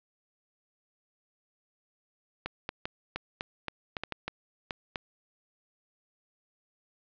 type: clicks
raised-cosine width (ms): 0.3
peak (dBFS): -17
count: 12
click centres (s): 2.46 / 2.691 / 2.855 / 3.16 / 3.409 / 3.683 / 3.968 / 4.036 / 4.123 / 4.28 / 4.708 / 4.958
effects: resampled to 11025 Hz + 8-bit